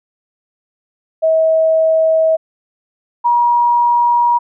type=tone pair in turn; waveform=sine; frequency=642 / 955.8 Hz; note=E5 / A#5; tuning=-46 / +43 cents; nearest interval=perfect fifth; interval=689 cents; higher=second; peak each=-9 dBFS; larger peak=neither; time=1.22-2.37 / 3.24-4.39 s; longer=neither; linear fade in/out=20 ms; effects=none